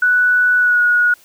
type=tone with pitch glide; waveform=sine; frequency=1480 to 1452.9 Hz; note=F#6 to F#6; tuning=0 to -32 cents; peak=-10 dBFS; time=0.02-1.14 s; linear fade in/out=5 ms; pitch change=-32 cents; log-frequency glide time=0.58-0.81 s; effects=white hiss -49 dBFS RMS until 1.24 s